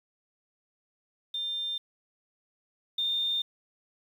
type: tone pair in turn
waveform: sine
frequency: 3600 / 3623 Hz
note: A7 / A7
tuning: +39 / +50 cents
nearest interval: unison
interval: 11 cents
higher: second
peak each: -30 / -26 dBFS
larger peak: second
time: 1.34-1.78 / 2.98-3.42 s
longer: neither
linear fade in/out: 5 ms
effects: 9-bit